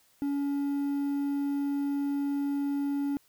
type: tone with quantisation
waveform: triangle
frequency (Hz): 282.4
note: C#4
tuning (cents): +32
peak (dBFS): -25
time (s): 0.22-3.17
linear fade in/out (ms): 0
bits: 9
effects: white hiss -65 dBFS RMS until 3.28 s